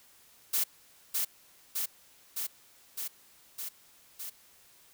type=noise with echo; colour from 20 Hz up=blue; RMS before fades=-28 dBFS; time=0.53-0.64 s; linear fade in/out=10 ms; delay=610 ms; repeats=6; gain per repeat=-2 dB; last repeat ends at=4.3 s; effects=white hiss -60 dBFS RMS until 4.93 s